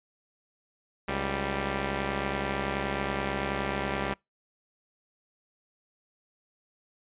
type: tone pair together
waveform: 5% pulse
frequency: 69.3 / 196 Hz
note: C#2 / G3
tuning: 0 / 0 cents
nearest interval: octave + tritone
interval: 1800 cents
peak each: -20 / -20 dBFS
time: 1.08-4.14 s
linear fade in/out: 5 ms
effects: noise-tail reverb RT60 0.2 s tail -26 dB re dry + resampled to 8000 Hz